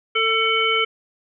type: harmonic tone with a mistuned harmonic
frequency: 446.7 Hz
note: A4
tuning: 26 cents sharp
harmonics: 1 / 3 / 5 / 7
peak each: -24 / -22 / -21 / -22 dBFS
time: 0.15-0.85 s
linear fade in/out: 10 ms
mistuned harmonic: 7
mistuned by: -49 cents
effects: none